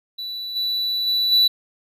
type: tone with level steps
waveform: triangle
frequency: 3957 Hz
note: B7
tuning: 3 cents sharp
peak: -26 / -19 / -16 / -11 dBFS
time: 0.18-1.48 s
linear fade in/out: 10 ms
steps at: 0.55 / 1.06 / 1.31 s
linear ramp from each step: 20 ms
effects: none